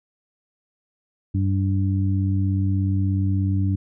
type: harmonic tone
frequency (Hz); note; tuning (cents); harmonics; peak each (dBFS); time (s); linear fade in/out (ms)
96.7; G2; -23; 1 / 2 / 3; -19 / -27 / -28; 1.34-3.76; 10
effects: none